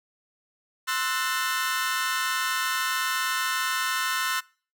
sawtooth chord, F# half-diminished seventh, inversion second, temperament equal with one note detuned, 1046.5 / 1318.5 / 1480 / 1793.9 Hz, C6 / E6 / F#6 / A6, 0 / 0 / 0 / +33 cents, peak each -27 dBFS, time 0.87-4.41 s, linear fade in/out 20 ms, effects noise-tail reverb RT60 0.4 s tail -24 dB re dry

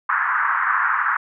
white band-pass noise, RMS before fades -20 dBFS, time 0.09-1.17 s, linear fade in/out 5 ms, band 1000 to 1700 Hz, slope 48 dB/octave, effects none

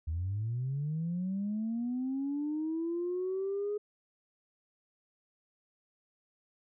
sine linear sweep, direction up, 75.9 to 419.2 Hz, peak -30 dBFS, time 0.07-3.78 s, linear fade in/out 10 ms, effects tanh soft clip ceiling -27 dBFS

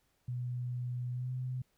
sine tone with pitch glide, 123.47 to 127.38 Hz, B2 to C3, 0 to -46 cents, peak -34 dBFS, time 0.28-1.62 s, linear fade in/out 5 ms, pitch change +54 cents, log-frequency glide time 1.12-1.31 s, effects pink hiss -75 dBFS RMS until 1.77 s

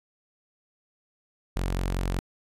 sawtooth tone, 45.37 Hz, F#1, 33 cents flat, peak -22 dBFS, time 1.56-2.19 s, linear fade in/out 0 ms, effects resampled to 32000 Hz

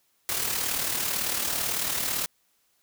white noise with amplitude modulation, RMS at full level -26 dBFS, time 0.29-2.26 s, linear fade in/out 0 ms, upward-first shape sine, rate 38 Hz, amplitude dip 50%, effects white hiss -69 dBFS RMS until 2.82 s

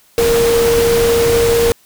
sine tone in noise, 466.2 Hz, A#4, in tune, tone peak -10 dBFS, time 0.18-1.72 s, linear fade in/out 0 ms, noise pink, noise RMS -19 dBFS, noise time 0.18-1.72 s, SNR +6 dB, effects white hiss -51 dBFS RMS until 1.85 s

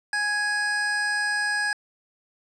square tone pair together, 830.6 / 1663.1 Hz, G#5 / G#6, 0 / +2 cents, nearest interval octave, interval 1202 cents, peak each -33 / -24 dBFS, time 0.13-1.73 s, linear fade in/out 2 ms, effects resampled to 24000 Hz + 10-bit

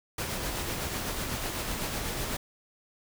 pink noise with tremolo, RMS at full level -32 dBFS, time 0.18-2.37 s, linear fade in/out 5 ms, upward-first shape sine, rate 8 Hz, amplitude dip 30%, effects none

